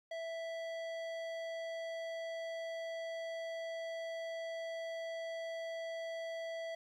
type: tone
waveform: square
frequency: 659.3 Hz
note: E5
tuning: in tune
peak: -40 dBFS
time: 0.11-6.75 s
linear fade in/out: 5 ms
effects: low-pass 4000 Hz 12 dB/octave + 12-bit